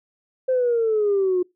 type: exponential sweep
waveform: sine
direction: down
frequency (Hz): 523 to 355.5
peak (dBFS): -16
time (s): 0.48-1.43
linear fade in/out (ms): 10
effects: noise-tail reverb RT60 0.2 s tail -24 dB re dry + tanh soft clip ceiling -13 dBFS